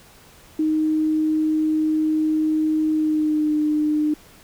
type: tone with pitch glide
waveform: sine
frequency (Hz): 311.2 to 302.7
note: D#4 to D#4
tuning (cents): 0 to -48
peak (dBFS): -17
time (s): 0.59-4.14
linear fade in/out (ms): 5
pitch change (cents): -48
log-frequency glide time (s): 2.92-3.56
effects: pink hiss -49 dBFS RMS until 4.43 s